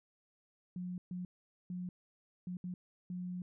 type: tone bursts at uneven times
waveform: sine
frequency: 180 Hz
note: F#3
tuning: 47 cents flat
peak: -38 dBFS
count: 6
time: 0.76-0.98 / 1.11-1.25 / 1.7-1.89 / 2.47-2.57 / 2.64-2.74 / 3.1-3.42 s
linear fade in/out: 2 ms
effects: none